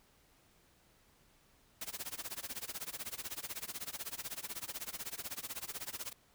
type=noise with tremolo; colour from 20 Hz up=white; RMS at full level=-40 dBFS; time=1.81-6.13 s; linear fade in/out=5 ms; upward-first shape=sine; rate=16 Hz; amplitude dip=95%; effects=pink hiss -68 dBFS RMS until 6.34 s